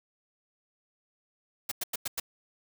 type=noise bursts; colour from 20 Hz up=white; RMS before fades=-32 dBFS; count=5; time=1.69-2.2 s; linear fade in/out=5 ms; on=26 ms; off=95 ms; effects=none